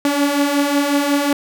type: beating tone pair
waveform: sawtooth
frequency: 281.5 / 287 Hz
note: C#4 / D4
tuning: +27 / -40 cents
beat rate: 5.5 Hz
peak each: -17 / -12 dBFS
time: 0.05-1.33 s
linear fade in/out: 2 ms
effects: none